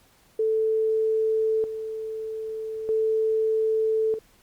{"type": "tone with tremolo", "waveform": "sine", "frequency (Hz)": 440, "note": "A4", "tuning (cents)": 0, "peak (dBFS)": -20, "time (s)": [0.39, 4.19], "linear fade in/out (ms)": 5, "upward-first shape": "square", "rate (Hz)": 0.4, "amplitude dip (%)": 65, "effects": ["pink hiss -59 dBFS RMS until 4.42 s", "Opus 48 kbps"]}